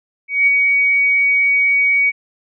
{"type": "tone with ADSR envelope", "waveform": "sine", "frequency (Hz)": 2252, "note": "C#7", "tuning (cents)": 27, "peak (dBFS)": -8, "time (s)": [0.28, 2.12], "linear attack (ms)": 190, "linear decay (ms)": 20, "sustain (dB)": -3, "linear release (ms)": 34, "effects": []}